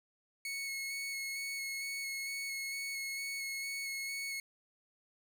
sawtooth tone with vibrato, 2197 Hz, C#7, 16 cents flat, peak -34 dBFS, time 0.45-4.4 s, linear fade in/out 2 ms, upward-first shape square, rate 2.2 Hz, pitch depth 13 cents each way, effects none

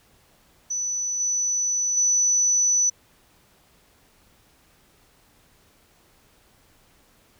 sine tone with level steps, 5970 Hz, F#8, 15 cents sharp, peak -24 / -21 / -17 dBFS, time 0.7-2.9 s, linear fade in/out 10 ms, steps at 1.2 / 1.97 s, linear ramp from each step 2 ms, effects pink hiss -59 dBFS RMS until 7.39 s

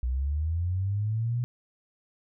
sine linear sweep, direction up, 59.8 to 123.47 Hz, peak -25 dBFS, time 0.03-1.44 s, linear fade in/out 0 ms, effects none

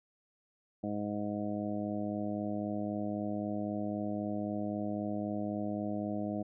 harmonic tone, 103.83 Hz, G#2, in tune, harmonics 1 / 2 / 3 / 4 / 5 / 6 / 7, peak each -44 / -36 / -38 / -49 / -45 / -41 / -45 dBFS, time 0.83-6.43 s, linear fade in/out 10 ms, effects none

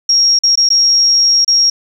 sine tone with dropouts, 5588 Hz, F8, in tune, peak -7 dBFS, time 0.09-1.7 s, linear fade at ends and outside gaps 5 ms, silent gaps 0.39-0.435 / 0.556-0.574 / 0.69-0.702 / 1.447-1.478 s, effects 7-bit

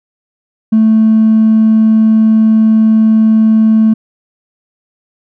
sine tone with hard clipping, 220 Hz, A3, in tune, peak -5 dBFS, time 0.72-3.94 s, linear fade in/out 10 ms, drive 1 dB, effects none

